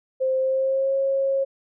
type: tone with pitch glide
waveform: sine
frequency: 523.3 to 543 Hz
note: C5 to C#5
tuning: 0 to -36 cents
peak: -19 dBFS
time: 0.2-1.45 s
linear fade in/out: 20 ms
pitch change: +64 cents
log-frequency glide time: 0.39-0.95 s
effects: none